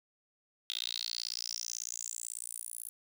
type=tone with high-pass filter sweep; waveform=10% pulse; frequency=58.1 Hz; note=A#1; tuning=5 cents flat; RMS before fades=-40 dBFS; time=0.7-2.89 s; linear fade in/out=0 ms; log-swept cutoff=3500 to 11000 Hz; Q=6.9; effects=none